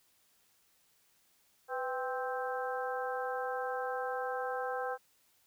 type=harmonic tone with a mistuned harmonic; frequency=261.6 Hz; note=C4; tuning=in tune; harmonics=2 / 3 / 4 / 5 / 6; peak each=-37 / -38 / -44 / -43 / -42 dBFS; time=1.68-4.98 s; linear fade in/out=50 ms; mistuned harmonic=2; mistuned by=-71 cents; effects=white hiss -70 dBFS RMS until 5.46 s